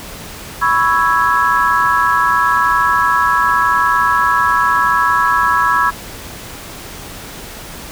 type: chord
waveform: sine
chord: C# minor seventh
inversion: third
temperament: equal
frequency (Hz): 987.8 / 1108.7 / 1318.5 / 1661.2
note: B5 / C#6 / E6 / G#6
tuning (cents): 0 / 0 / 0 / 0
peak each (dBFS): -16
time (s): 0.61-5.91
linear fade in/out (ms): 20
effects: pink hiss -31 dBFS RMS until 7.91 s